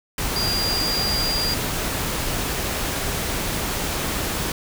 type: tone in noise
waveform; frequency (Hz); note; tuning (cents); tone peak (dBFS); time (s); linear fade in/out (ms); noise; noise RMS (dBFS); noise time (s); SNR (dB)
sine; 4793; D8; +34; -22; 0.36-1.54; 2; pink; -25; 0.18-4.52; 0
effects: none